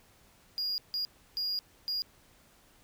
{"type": "tone bursts at uneven times", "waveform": "triangle", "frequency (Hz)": 4852, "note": "D#8", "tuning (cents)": -44, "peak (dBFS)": -29, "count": 4, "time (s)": [[0.58, 0.78], [0.94, 1.05], [1.37, 1.59], [1.88, 2.02]], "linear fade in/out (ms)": 0, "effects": ["pink hiss -62 dBFS RMS until 2.83 s"]}